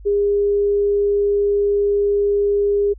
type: tone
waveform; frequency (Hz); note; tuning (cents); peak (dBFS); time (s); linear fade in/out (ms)
sine; 406.4; G#4; -38; -14; 0.05-2.94; 20
effects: added 50 Hz sine -36 dBFS peak until 2.98 s